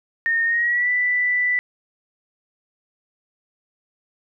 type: tone with pitch glide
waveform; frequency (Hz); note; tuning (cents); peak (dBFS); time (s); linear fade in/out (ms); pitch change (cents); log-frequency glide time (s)
sine; 1836 to 1979.2; A#6 to B6; -27 to +3; -17; 0.26-1.59; 0; +130; 0.45-0.9
effects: none